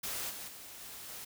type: noise with level steps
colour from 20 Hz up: white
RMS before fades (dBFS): -38 / -44 / -49 / -47 / -45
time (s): 0.03-1.25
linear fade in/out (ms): 10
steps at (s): 0.29 / 0.47 / 0.8 / 1.08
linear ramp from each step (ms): 20
effects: none

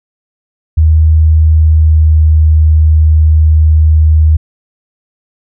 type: tone with pitch glide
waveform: sine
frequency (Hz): 78.7 to 77.98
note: D#2 to D#2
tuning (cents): +20 to +4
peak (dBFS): -3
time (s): 0.77-4.37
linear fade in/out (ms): 10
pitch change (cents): -16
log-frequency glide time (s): 1.51-2.24
effects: none

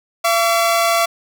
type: tone pair together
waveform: sawtooth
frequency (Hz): 678.4 / 1141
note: E5 / C#6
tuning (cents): +50 / +50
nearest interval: major sixth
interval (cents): 900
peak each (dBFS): -11 / -15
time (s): 0.24-1.06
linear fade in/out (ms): 10
effects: none

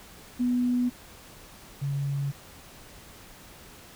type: tone pair in turn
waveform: sine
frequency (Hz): 246.3 / 140.13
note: B3 / C#3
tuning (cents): -5 / +19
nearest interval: minor seventh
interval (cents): 976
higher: first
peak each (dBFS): -22 / -26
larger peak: first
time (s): 0.39-0.9 / 1.81-2.32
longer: neither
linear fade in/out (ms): 20
effects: pink hiss -49 dBFS RMS until 3.95 s

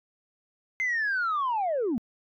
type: linear sweep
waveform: sine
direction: down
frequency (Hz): 2100 to 207.7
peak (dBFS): -23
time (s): 0.8-1.98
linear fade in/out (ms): 0
effects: tanh soft clip ceiling -22 dBFS

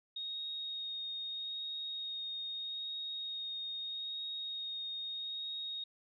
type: tone with vibrato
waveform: sine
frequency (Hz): 3729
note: A#7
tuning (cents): 0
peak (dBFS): -38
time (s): 0.16-5.84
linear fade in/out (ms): 5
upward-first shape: sine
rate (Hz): 0.79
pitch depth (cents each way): 10
effects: none

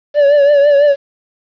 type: tone with vibrato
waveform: triangle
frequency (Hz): 574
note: D5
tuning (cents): -40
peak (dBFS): -4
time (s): 0.14-0.96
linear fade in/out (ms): 50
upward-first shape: triangle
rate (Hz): 6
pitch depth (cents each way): 64
effects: resampled to 11025 Hz + 7-bit

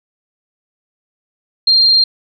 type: tone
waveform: sine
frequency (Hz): 4192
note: C8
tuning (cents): +2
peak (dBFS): -7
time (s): 1.67-2.04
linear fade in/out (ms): 5
effects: none

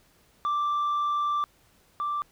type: tone pair in turn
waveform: sine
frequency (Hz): 1174.7 / 1174.7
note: D6 / D6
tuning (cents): 0 / 0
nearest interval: unison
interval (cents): 0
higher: neither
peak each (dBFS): -21 / -25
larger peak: first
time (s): 0.45-1.44 / 2-2.22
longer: first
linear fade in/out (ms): 0
effects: tanh soft clip ceiling -23 dBFS + pink hiss -62 dBFS RMS until 2.31 s

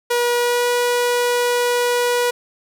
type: tone with pitch glide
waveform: sawtooth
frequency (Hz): 481.9 to 486.1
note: B4 to B4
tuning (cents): -43 to -28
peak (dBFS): -12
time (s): 0.1-2.31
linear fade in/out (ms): 10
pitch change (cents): +15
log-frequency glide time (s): 0.36-0.69
effects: none

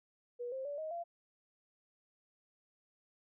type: tone with pitch steps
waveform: sine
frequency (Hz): 484.3 / 528.1 / 575.9 / 628.1 / 684.9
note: B4 / C5 / D5 / D#5 / F5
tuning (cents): -34 / +16 / -34 / +16 / -34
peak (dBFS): -38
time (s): 0.39-1.04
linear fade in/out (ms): 20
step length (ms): 130
effects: none

